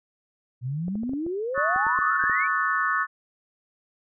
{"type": "exponential sweep", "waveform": "sine", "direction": "up", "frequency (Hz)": [117.7, 2400], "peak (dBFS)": -26, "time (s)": [0.61, 2.48], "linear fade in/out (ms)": 50}
{"type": "clicks", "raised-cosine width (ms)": 2, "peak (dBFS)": -26, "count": 12, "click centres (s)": [0.882, 0.955, 1.034, 1.094, 1.135, 1.265, 1.578, 1.761, 1.867, 1.989, 2.239, 2.297]}
{"type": "chord", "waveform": "sine", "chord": "D# half-diminished seventh", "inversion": "third", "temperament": "equal with one note detuned", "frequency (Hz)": [1108.7, 1270.7, 1480, 1760], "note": ["C#6", "D#6", "F#6", "A6"], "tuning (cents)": [0, 36, 0, 0], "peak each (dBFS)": -27, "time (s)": [1.54, 3.07], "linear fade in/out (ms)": 50}
{"effects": []}